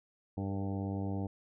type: harmonic tone with a mistuned harmonic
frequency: 98 Hz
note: G2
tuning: in tune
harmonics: 1 / 2 / 3 / 4 / 5 / 6 / 7 / 8 / 9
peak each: -36 / -38 / -40 / -48 / -47 / -51 / -50 / -49 / -55 dBFS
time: 0.37-1.27 s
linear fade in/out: 5 ms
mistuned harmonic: 5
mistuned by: -33 cents
effects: none